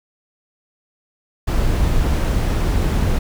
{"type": "noise", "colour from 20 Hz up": "brown", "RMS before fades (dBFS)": -17, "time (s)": [1.47, 3.19], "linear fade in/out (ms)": 10, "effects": []}